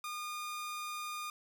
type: tone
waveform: sawtooth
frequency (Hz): 1217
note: D#6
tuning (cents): -39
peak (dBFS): -35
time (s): 0.04-1.3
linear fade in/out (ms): 2
effects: none